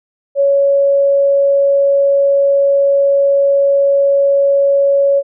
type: tone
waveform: sine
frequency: 558 Hz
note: C#5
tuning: 11 cents sharp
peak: -8 dBFS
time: 0.35-5.23 s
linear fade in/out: 50 ms
effects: none